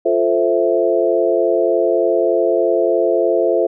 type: chord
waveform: sine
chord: F major seventh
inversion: none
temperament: equal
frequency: 349.2 / 440 / 523.3 / 659.3 Hz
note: F4 / A4 / C5 / E5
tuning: 0 / 0 / 0 / 0 cents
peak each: -18 dBFS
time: 0.05-3.67 s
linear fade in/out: 10 ms
effects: none